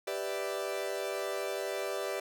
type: chord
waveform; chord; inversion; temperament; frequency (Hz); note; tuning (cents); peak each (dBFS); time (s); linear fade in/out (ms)
40% pulse; E minor seventh; first; equal; 392 / 493.9 / 587.3 / 659.3; G4 / B4 / D5 / E5; 0 / 0 / 0 / 0; -37 / -39 / -37 / -40; 0.07-2.2; 5
effects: none